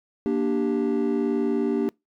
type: chord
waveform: triangle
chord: G minor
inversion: first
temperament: just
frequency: 235.2 / 294 / 392 Hz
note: Bb3 / D4 / G4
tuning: +16 / +2 / 0 cents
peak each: -23 dBFS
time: 0.26-1.89 s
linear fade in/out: 0 ms
effects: noise-tail reverb RT60 0.2 s tail -26 dB re dry + tanh soft clip ceiling -12 dBFS